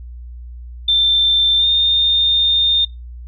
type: tone with pitch glide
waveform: sine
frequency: 3566 to 3637 Hz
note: A7 to A#7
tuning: +22 to -43 cents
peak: -11 dBFS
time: 0.88-2.85 s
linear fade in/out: 5 ms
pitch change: +35 cents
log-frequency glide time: 1.58-1.66 s
effects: noise-tail reverb RT60 0.2 s tail -20 dB re dry + added 60 Hz sine -30 dBFS peak until 3.27 s